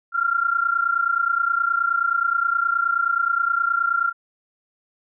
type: tone pair together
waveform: sine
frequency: 1367.4 / 1396.9 Hz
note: F6 / F6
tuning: -37 / 0 cents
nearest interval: unison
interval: 37 cents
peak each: -21 / -21 dBFS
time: 0.12-4.13 s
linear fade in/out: 50 ms
effects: none